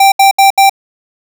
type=tone bursts; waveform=square; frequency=784 Hz; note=G5; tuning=in tune; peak=-4 dBFS; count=4; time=0-0.696 s; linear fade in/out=5 ms; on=120 ms; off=72 ms; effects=none